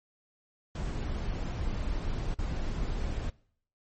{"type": "noise with dropouts", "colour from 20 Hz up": "brown", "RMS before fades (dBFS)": -32, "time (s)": [0.75, 3.3], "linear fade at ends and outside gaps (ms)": 5, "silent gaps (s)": [2.344, 2.387], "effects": ["noise-tail reverb RT60 0.6 s tail -22 dB re dry", "MP3 32 kbps"]}